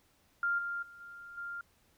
sine tone with level steps, 1396.9 Hz, F6, in tune, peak -28 / -34 / -50 / -46 / -38 dBFS, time 0.43-1.61 s, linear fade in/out 2 ms, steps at 0.58 / 0.82 / 1 / 1.37 s, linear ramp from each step 10 ms, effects pink hiss -69 dBFS RMS until 1.97 s

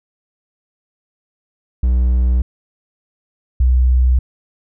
triangle / sine tone pair in turn, 61.74 / 62.89 Hz, B1 / B1, 0 / +32 cents, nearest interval unison, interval 32 cents, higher second, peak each -9 dBFS, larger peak neither, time 1.83-2.42 / 3.6-4.19 s, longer neither, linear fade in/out 5 ms, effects none

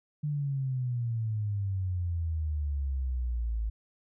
sine exponential sweep, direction down, 150.7 to 53.4 Hz, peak -28 dBFS, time 0.23-3.7 s, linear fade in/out 10 ms, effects none

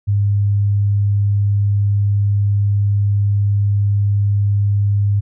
sine tone, 101.5 Hz, G#2, 39 cents flat, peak -12 dBFS, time 0.07-5.21 s, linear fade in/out 20 ms, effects none

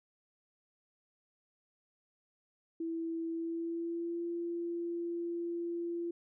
sine tone with pitch glide, 329.6 to 341.8 Hz, E4 to F4, 0 to -37 cents, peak -34 dBFS, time 2.8-6.11 s, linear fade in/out 5 ms, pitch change +63 cents, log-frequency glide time 3.3-4.24 s, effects none

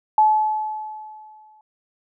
sine tone with exponential decay, 860 Hz, A5, 40 cents flat, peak -10 dBFS, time 0.18-1.61 s, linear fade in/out 2 ms, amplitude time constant 310 ms, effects none

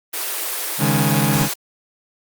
white high-pass noise, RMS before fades -24 dBFS, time 0.13-1.54 s, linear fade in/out 10 ms, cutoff 310 Hz, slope 96 dB/octave
sawtooth chord, C# suspended second, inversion none, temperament just, 138.59 / 155.92 / 207.9 Hz, C#3 / D#3 / G#3, 0 / +4 / +2 cents, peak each -15 / -16 / -16 dBFS, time 0.78-1.49 s, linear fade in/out 50 ms
effects Opus 24 kbps

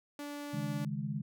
sawtooth tone, 290 Hz, D4, 22 cents flat, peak -36 dBFS, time 0.19-0.85 s, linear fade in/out 2 ms
sine chord, C# suspended second, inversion none, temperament just, 138.59 / 155.92 / 207.9 Hz, C#3 / D#3 / G#3, 0 / +4 / +2 cents, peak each -38 dBFS, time 0.53-1.22 s, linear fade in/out 10 ms
effects none

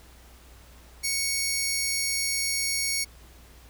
15% pulse tone pair together, 2216 / 5584 Hz, C#7 / F8, -1 / -1 cents, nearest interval octave + major third, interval 1600 cents, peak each -21 / -24 dBFS, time 1.03-3.05 s, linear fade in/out 20 ms, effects added 60 Hz sine -50 dBFS peak until 3.69 s + pink hiss -54 dBFS RMS until 3.69 s

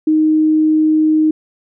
sine tone, 311.1 Hz, D#4, in tune, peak -9 dBFS, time 0.07-1.31 s, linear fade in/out 5 ms, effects none

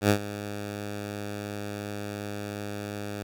10% pulse tone with ADSR envelope, 102.8 Hz, G#2, 17 cents flat, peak -9 dBFS, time 0.01-3.23 s, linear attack 85 ms, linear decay 86 ms, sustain -16 dB, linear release 5 ms, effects none

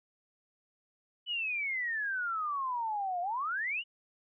sine exponential two-way sweep, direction down then up, 3000 to 690 to 3000 Hz, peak -31 dBFS, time 1.26-3.84 s, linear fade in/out 50 ms, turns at 3.21 s, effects none

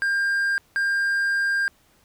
triangle tone pair in turn, 1600 / 1600 Hz, G6 / G6, +35 / +35 cents, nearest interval unison, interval 0 cents, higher neither, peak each -18 dBFS, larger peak neither, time 0.02-0.58 / 0.76-1.68 s, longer second, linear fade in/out 0 ms, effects pink hiss -60 dBFS RMS until 2.04 s

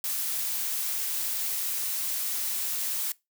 blue noise, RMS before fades -30 dBFS, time 0.04-3.12 s, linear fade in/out 2 ms, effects noise-tail reverb RT60 0.2 s tail -21 dB re dry

